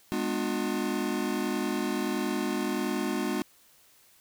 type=chord; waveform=square; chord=G# diminished seventh; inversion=none; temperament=just; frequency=207.7 / 249.2 / 299 / 358.8 Hz; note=G#3 / B3 / D4 / F4; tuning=0 / +16 / +31 / +47 cents; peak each=-34 dBFS; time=0.12-3.42 s; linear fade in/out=0 ms; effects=white hiss -60 dBFS RMS until 4.2 s